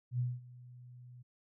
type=tone with ADSR envelope; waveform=sine; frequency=123.47 Hz; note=B2; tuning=in tune; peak=-29 dBFS; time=0.11-1.23 s; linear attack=82 ms; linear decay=210 ms; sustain=-21 dB; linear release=16 ms; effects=none